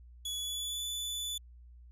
sawtooth tone with pitch glide, 3394 to 3479 Hz, G#7 to A7, +37 to -20 cents, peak -32 dBFS, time 0.25-1.38 s, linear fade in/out 5 ms, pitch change +43 cents, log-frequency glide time 0.37-0.84 s, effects added 60 Hz sine -51 dBFS peak until 1.91 s + resampled to 32000 Hz

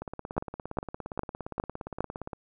two click trains, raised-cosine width 1 ms, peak -22 / -12 dBFS, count 41 / 5, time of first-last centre 0.02-2.332 / 0.38-2.006 s, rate 17.3 / 2.46 Hz, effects none

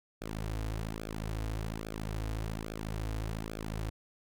sawtooth tone with flanger, 54 Hz, A1, 32 cents flat, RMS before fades -37 dBFS, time 0.21-3.9 s, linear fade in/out 10 ms, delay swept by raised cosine 1 to 5.3 ms, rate 1.2 Hz, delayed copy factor -0.85, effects none

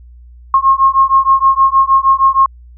sine beating tone pair, 1074 / 1080.4 Hz, C6 / C#6, +45 / -45 cents, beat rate 6.4 Hz, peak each -10 dBFS, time 0.54-2.46 s, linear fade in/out 2 ms, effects added 60 Hz sine -35 dBFS peak until 2.77 s

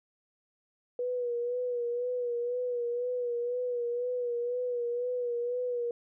sine tone with vibrato, 486.5 Hz, B4, 26 cents flat, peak -29 dBFS, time 0.99-5.91 s, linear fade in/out 2 ms, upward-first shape sine, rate 2 Hz, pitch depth 42 cents each way, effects none

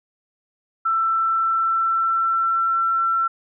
sine tone with pitch glide, 1334 to 1347.9 Hz, E6 to E6, +20 to +38 cents, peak -17 dBFS, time 0.85-3.28 s, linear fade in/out 10 ms, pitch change +18 cents, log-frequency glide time 1.15-2.7 s, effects none

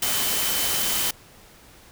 sine tone in noise, 3060 Hz, G7, 42 cents flat, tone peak -32 dBFS, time 0.02-1.11 s, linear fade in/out 5 ms, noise white, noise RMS -24 dBFS, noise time 0.02-1.11 s, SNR -11 dB, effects pink hiss -50 dBFS RMS until 1.91 s

